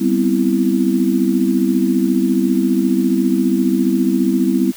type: chord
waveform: sine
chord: C major seventh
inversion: second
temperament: equal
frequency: 196 / 246.9 / 261.6 / 329.6 Hz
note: G3 / B3 / C4 / E4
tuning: 0 / 0 / 0 / 0 cents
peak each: -18 dBFS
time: 0-4.72 s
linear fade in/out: 20 ms
effects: white hiss -38 dBFS RMS until 4.76 s